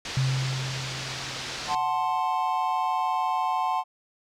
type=low-pass noise; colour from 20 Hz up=white; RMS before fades=-35 dBFS; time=0.05-1.75 s; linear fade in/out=2 ms; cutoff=5600 Hz; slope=24 dB/octave
type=tone with exponential decay; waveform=sine; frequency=131.8 Hz; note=C3; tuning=13 cents sharp; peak=-20 dBFS; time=0.17-2.2 s; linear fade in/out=2 ms; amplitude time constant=440 ms
type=chord; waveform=triangle; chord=F# diminished; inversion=none; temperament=equal; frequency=740 / 880 / 1046.5 Hz; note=F#5 / A5 / C6; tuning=0 / 0 / 0 cents; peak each=-26 dBFS; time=1.67-3.84 s; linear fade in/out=50 ms
effects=none